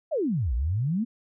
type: exponential two-way sweep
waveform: sine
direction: down then up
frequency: 694 to 55 to 243.8 Hz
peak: -23 dBFS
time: 0.11-1.05 s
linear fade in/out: 20 ms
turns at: 0.54 s
effects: none